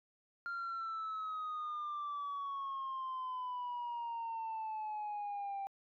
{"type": "exponential sweep", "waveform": "sine", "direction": "down", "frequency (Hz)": [1396.9, 784], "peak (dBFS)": -36, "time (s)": [0.46, 5.67], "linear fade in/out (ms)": 0, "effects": ["tanh soft clip ceiling -36 dBFS"]}